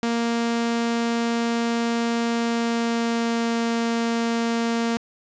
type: tone with pitch glide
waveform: sawtooth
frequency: 233.1 to 231.6 Hz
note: A#3 to A#3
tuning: 0 to -11 cents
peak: -17 dBFS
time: 0.03-4.97 s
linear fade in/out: 0 ms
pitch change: -11 cents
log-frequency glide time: 2.29-3.55 s
effects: resampled to 16000 Hz + 8-bit

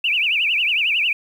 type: tone with vibrato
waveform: sine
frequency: 2614 Hz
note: E7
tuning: 15 cents flat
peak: -16 dBFS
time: 0.04-1.13 s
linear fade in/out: 5 ms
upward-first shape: triangle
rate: 11 Hz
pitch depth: 250 cents each way
effects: 8-bit

